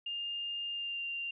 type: tone with pitch glide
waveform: sine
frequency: 2813 to 2781 Hz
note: F7 to F7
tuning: +12 to -8 cents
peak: -35 dBFS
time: 0.06-1.31 s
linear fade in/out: 5 ms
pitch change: -20 cents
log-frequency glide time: 0.71-1.04 s
effects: none